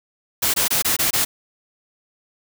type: noise bursts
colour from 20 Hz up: white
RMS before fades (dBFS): -19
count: 6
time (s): 0.42-1.25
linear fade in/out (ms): 10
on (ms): 120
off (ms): 22
effects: none